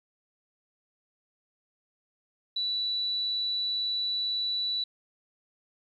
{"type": "tone", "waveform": "sine", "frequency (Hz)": 3951, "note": "B7", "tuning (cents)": 0, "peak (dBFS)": -27, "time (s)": [2.56, 4.84], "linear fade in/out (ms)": 5, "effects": ["11-bit"]}